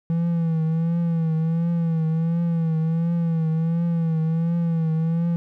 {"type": "tone with vibrato", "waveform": "triangle", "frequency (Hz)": 164.81, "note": "E3", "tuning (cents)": 0, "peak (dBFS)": -17, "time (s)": [0.1, 5.36], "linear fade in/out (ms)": 0, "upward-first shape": "triangle", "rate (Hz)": 1.4, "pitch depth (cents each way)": 66, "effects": []}